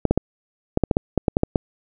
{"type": "clicks", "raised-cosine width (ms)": 2, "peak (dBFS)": -3, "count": 12, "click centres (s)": [0.053, 0.11, 0.176, 0.774, 0.837, 0.912, 0.969, 1.177, 1.282, 1.369, 1.434, 1.558], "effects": []}